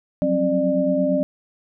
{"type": "tone cluster", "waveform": "sine", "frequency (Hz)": [181.2, 190, 267.9, 597], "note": ["F#3", "F#3", "C4", "D5"], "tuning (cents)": [-36, 46, 41, 28], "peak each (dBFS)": [-27, -26, -21, -20], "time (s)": [0.22, 1.23], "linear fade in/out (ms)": 0, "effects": []}